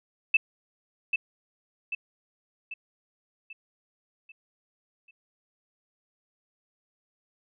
sine tone with echo, 2637 Hz, E7, in tune, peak -16 dBFS, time 0.34-0.37 s, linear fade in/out 5 ms, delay 790 ms, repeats 6, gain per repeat -6 dB, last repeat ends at 5.11 s, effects none

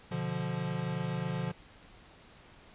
square chord, B diminished, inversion none, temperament equal, 123.47 / 146.83 / 174.61 Hz, B2 / D3 / F3, 0 / 0 / 0 cents, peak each -39 / -37 / -36 dBFS, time 0.11-1.52 s, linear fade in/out 10 ms, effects pink hiss -56 dBFS RMS until 2.74 s + resampled to 8000 Hz

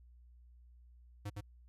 square tone with echo, 102.8 Hz, G#2, 17 cents flat, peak -39 dBFS, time 1.25-1.3 s, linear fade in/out 10 ms, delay 110 ms, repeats 1, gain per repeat -2 dB, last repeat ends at 1.41 s, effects added 60 Hz sine -57 dBFS peak until 1.68 s + resampled to 32000 Hz

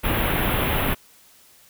pink band-stop noise, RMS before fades -22 dBFS, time 0.03-0.95 s, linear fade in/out 20 ms, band 3400 to 11000 Hz, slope 48 dB/octave, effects white hiss -53 dBFS RMS until 1.69 s

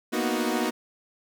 sawtooth chord, B major seventh, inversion third, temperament equal with one note detuned, 233.1 / 246.9 / 311.1 / 368.7 Hz, A#3 / B3 / D#4 / F#4, 0 / 0 / 0 / -6 cents, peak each -26 dBFS, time 0.12-0.71 s, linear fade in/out 20 ms, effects none

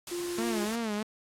white noise, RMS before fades -39 dBFS, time 0.07-0.76 s, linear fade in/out 2 ms
triangle tone, 349.2 Hz, F4, in tune, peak -30 dBFS, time 0.11-0.65 s, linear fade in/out 10 ms
sawtooth tone with vibrato, 220 Hz, A3, in tune, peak -26 dBFS, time 0.38-1.03 s, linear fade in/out 5 ms, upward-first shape sine, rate 3.1 Hz, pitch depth 110 cents each way
effects low-pass 10000 Hz 12 dB/octave + AAC 64 kbps

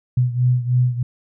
sine beating tone pair, 123.7 / 126.9 Hz, B2 / B2, +3 / +47 cents, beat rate 3.2 Hz, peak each -16 / -20 dBFS, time 0.17-1.03 s, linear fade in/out 5 ms, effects none

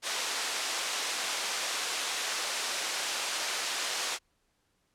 white band-pass noise, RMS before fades -33 dBFS, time 0.02-4.19 s, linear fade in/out 50 ms, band 490 to 6400 Hz, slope 12 dB/octave, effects pink hiss -74 dBFS RMS until 4.94 s + low-pass 11000 Hz 12 dB/octave

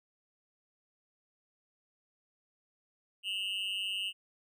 triangle tone with amplitude modulation, 2856 Hz, F7, 38 cents sharp, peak -27 dBFS, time 3.23-4.13 s, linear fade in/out 50 ms, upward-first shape sine, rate 196 Hz, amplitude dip 100%, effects none

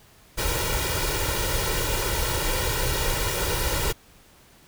pink noise with comb filter, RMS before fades -25 dBFS, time 0.37-3.93 s, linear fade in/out 20 ms, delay 2.1 ms, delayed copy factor +0.75, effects pink hiss -54 dBFS RMS until 4.67 s

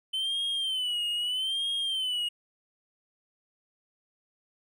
triangle tone with vibrato, 3053 Hz, G7, 46 cents flat, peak -26 dBFS, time 0.13-2.29 s, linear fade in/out 10 ms, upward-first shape sine, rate 0.79 Hz, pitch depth 110 cents each way, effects none

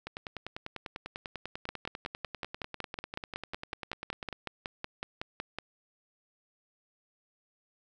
two click trains, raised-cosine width 0.3 ms, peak -19 / -22 dBFS, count 22 / 44, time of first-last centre 1.69-5.586 / 0.07-4.327 s, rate 5.39 / 10.1 Hz, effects none

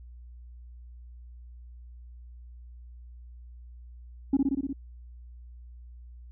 sine tone with echo, 273.9 Hz, C#4, 21 cents flat, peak -17 dBFS, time 4.33-4.37 s, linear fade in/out 5 ms, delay 60 ms, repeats 6, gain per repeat -2 dB, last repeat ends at 4.73 s, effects tanh soft clip ceiling -17 dBFS + added 60 Hz sine -44 dBFS peak until 6.31 s

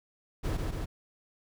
brown noise with echo, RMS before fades -30 dBFS, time 0.43-0.58 s, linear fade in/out 20 ms, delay 140 ms, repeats 2, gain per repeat -2 dB, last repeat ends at 0.86 s, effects none

